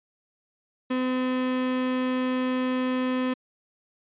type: tone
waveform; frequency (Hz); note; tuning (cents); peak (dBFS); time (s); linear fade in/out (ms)
35% pulse; 255.3; C4; -42; -22; 0.9-3.34; 10
effects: resampled to 8000 Hz